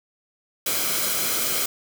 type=noise with comb filter; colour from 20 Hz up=white; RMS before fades=-24 dBFS; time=0.66-1.66 s; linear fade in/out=5 ms; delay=1.1 ms; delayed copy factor=-0.55; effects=none